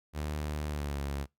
sawtooth tone with pitch glide, 75.2 to 70.16 Hz, D2 to C#2, +42 to +21 cents, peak -29 dBFS, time 0.13-1.27 s, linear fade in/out 50 ms, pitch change -121 cents, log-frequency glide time 0.68-0.99 s, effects noise-tail reverb RT60 0.2 s tail -24 dB re dry

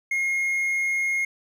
triangle tone, 2147 Hz, C7, 44 cents sharp, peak -20 dBFS, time 0.11-1.25 s, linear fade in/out 5 ms, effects none

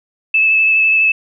sine tone with vibrato, 2613 Hz, E7, 16 cents flat, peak -9 dBFS, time 0.34-1.12 s, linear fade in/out 5 ms, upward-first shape square, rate 12 Hz, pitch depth 12 cents each way, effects none

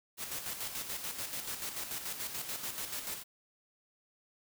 white noise with tremolo, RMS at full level -38 dBFS, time 0.17-3.24 s, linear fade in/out 50 ms, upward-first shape square, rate 6.9 Hz, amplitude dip 50%, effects none

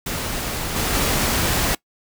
pink noise with level steps, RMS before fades -26 / -22 / -20 dBFS, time 0.06-1.75 s, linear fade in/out 5 ms, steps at 0.76 / 0.93 s, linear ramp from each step 2 ms, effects noise-tail reverb RT60 0.1 s tail -22 dB re dry

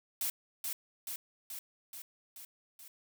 blue noise with echo, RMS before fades -34 dBFS, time 0.21-0.3 s, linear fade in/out 2 ms, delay 430 ms, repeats 6, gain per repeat -3 dB, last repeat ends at 2.88 s, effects none

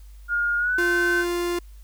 sine tone with pitch glide, 1421 to 1531.8 Hz, F6 to G6, +30 to -40 cents, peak -20 dBFS, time 0.28-1.25 s, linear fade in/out 50 ms, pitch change +130 cents, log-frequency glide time 0.58-0.81 s
45% pulse tone, 349.2 Hz, F4, in tune, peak -23 dBFS, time 0.78-1.59 s, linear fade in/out 5 ms
effects added 50 Hz sine -41 dBFS peak until 1.83 s + white hiss -60 dBFS RMS until 1.83 s

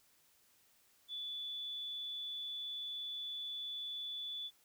sine tone, 3461 Hz, A7, 29 cents flat, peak -40 dBFS, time 1.08-4.51 s, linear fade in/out 50 ms, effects white hiss -70 dBFS RMS until 4.64 s

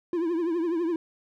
triangle tone with vibrato, 337.2 Hz, E4, 39 cents sharp, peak -22 dBFS, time 0.13-0.96 s, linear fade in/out 2 ms, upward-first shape triangle, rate 12 Hz, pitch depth 120 cents each way, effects none

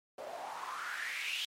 white noise with band-pass filter sweep, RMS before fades -40 dBFS, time 0.18-1.45 s, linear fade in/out 2 ms, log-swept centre 540 to 3200 Hz, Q 5.6, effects MP3 64 kbps

